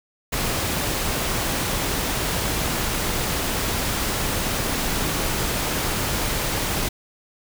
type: noise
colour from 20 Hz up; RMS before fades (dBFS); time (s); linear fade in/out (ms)
pink; -24; 0.32-6.89; 10
effects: none